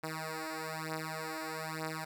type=beating tone pair; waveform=5% pulse; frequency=157.9 / 159 Hz; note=D#3 / D#3; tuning=+26 / +38 cents; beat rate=1.1 Hz; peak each=-29 dBFS; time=0.03-2.05 s; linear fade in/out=10 ms; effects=none

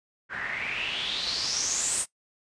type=noise with low-pass filter sweep; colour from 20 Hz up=white; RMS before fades=-30 dBFS; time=0.29-2.06 s; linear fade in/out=50 ms; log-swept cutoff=1600 to 9100 Hz; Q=6.3; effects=noise-tail reverb RT60 0.1 s tail -18 dB re dry + resampled to 22050 Hz

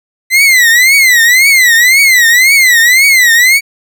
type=tone with vibrato; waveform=40% pulse; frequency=2023 Hz; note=B6; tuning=41 cents sharp; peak=-3 dBFS; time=0.3-3.61 s; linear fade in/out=50 ms; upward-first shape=triangle; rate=1.9 Hz; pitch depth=200 cents each way; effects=none

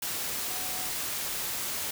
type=tone in noise; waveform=sine; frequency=740 Hz; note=F#5; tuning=in tune; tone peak=-44 dBFS; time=0.5-0.9 s; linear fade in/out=5 ms; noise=white; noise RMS=-33 dBFS; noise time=0.02-1.91 s; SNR=-14 dB; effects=none

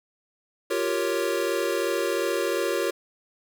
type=chord; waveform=square; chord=G half-diminished seventh; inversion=third; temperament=equal; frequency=349.2 / 392 / 466.2 / 554.4 Hz; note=F4 / G4 / Bb4 / Db5; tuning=0 / 0 / 0 / 0 cents; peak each=-30 dBFS; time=0.7-2.91 s; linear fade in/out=10 ms; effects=none

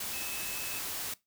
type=tone in noise; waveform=sine; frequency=2595 Hz; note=E7; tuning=28 cents flat; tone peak=-43 dBFS; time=0.13-0.79 s; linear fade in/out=5 ms; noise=white; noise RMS=-37 dBFS; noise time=0-1.14 s; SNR=-9 dB; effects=noise-tail reverb RT60 0.2 s tail -20 dB re dry

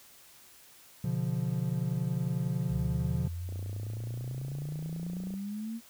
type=chord; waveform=triangle; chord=B diminished; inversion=none; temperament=equal with one note detuned; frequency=123.47 / 143.81 / 174.61 Hz; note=B2 / D3 / F3; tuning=0 / -36 / 0 cents; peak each=-31 dBFS; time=1.04-3.28 s; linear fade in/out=5 ms
type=exponential sweep; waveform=sine; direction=up; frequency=65.41 to 233.1 Hz; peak=-34 dBFS; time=2.68-5.81 s; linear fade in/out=50 ms
type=click train; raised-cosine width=2 ms; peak=-33 dBFS; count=55; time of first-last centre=3.49-5.339 s; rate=29.2 Hz
effects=white hiss -56 dBFS RMS until 5.89 s

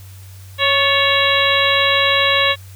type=harmonic tone with a mistuned harmonic; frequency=554.4 Hz; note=C#5; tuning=in tune; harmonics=1 / 2 / 3 / 4 / 5 / 6 / 7; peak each=-20 / -20 / -20 / -20 / -20 / -20 / -20 dBFS; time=0.58-2.56 s; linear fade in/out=50 ms; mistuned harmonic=3; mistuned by=+67 cents; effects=added 95 Hz sine -35 dBFS peak until 2.75 s + white hiss -46 dBFS RMS until 2.75 s

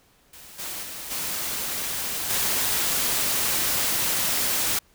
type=noise with level steps; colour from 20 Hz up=white; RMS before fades=-45 / -33 / -36 / -29 / -24 dBFS; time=0.33-4.79 s; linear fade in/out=5 ms; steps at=0.58 / 0.82 / 1.1 / 2.29 s; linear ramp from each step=20 ms; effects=pink hiss -60 dBFS RMS until 4.94 s

